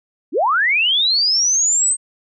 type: linear sweep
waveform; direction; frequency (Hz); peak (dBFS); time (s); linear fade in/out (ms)
sine; up; 230 to 8372; -13; 0.32-1.97; 50
effects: none